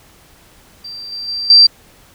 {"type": "tone with level steps", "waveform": "sine", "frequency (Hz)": 4699, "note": "D8", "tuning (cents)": 0, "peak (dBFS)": [-27, -23, -19, -3], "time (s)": [0.84, 1.67], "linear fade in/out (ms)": 10, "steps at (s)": [1.12, 1.28, 1.5], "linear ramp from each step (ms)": 2, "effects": ["pink hiss -47 dBFS RMS until 2.14 s"]}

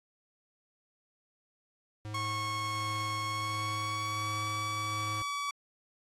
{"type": "tone with tremolo", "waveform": "square", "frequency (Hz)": 106.3, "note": "G#2", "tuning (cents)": 41, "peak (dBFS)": -38, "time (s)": [2.05, 5.22], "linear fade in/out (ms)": 0, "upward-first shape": "sine", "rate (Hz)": 1.4, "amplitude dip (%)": 25}
{"type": "tone with pitch glide", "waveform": "sawtooth", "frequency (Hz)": [1095, 1142.8], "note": ["C#6", "D6"], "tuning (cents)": [-22, -48], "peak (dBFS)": -29, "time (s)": [2.14, 5.51], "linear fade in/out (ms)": 5, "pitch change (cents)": 74, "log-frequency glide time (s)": [3.27, 4.47]}
{"effects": ["low-pass 8000 Hz 12 dB/octave", "AAC 48 kbps"]}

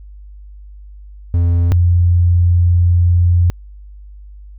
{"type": "tone pair in turn", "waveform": ["triangle", "sine"], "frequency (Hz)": [86.2, 87.45], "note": ["F2", "F2"], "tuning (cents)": [-22, 3], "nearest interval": "unison", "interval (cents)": 25, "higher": "second", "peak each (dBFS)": -8, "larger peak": "neither", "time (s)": [[1.34, 1.72], [1.72, 3.5]], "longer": "second", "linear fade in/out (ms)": 0, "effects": ["added 50 Hz sine -33 dBFS peak until 4.58 s"]}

